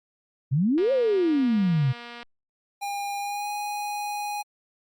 sine exponential two-way sweep, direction up then down, 123.47 to 554.4 to 123.47 Hz, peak -19 dBFS, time 0.51-1.93 s, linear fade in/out 20 ms, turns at 0.92 s
click train, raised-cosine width 0.3 ms, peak -25 dBFS, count 346, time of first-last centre 0.78-2.23 s, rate 238 Hz
square tone with pitch glide, 807 to 827.3 Hz, G#5 to G#5, -50 to -7 cents, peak -29 dBFS, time 2.81-4.43 s, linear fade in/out 20 ms, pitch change +43 cents, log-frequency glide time 3.18-3.5 s
effects Opus 48 kbps

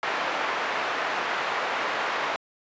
pink band-pass noise, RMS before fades -28 dBFS, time 0.03-2.36 s, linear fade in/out 0 ms, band 700 to 2100 Hz, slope 12 dB/octave, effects resampled to 16000 Hz

